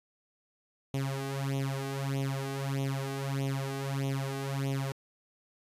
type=tone with flanger; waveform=sawtooth; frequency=136.5 Hz; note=C#3; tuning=26 cents flat; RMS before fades=-33 dBFS; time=0.94-4.92 s; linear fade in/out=0 ms; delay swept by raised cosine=0.31 to 2.61 ms; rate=1.6 Hz; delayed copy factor=+0.85; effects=resampled to 32000 Hz